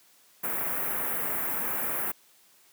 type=band-stop noise; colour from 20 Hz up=white; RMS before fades=-30 dBFS; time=0.43-2.12 s; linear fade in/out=10 ms; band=2000 to 12000 Hz; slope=24 dB/octave; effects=white hiss -60 dBFS RMS until 2.72 s + high-pass 150 Hz 12 dB/octave